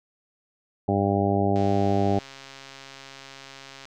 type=harmonic tone; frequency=99.5 Hz; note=G2; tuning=26 cents sharp; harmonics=1 / 2 / 3 / 4 / 5 / 6 / 7 / 8; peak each=-26 / -26 / -28 / -27 / -35 / -30 / -29 / -29 dBFS; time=0.88-2.19 s; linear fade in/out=5 ms
type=click train; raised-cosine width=0.2 ms; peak=-25 dBFS; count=313; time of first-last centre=1.56-3.854 s; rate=136 Hz
effects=none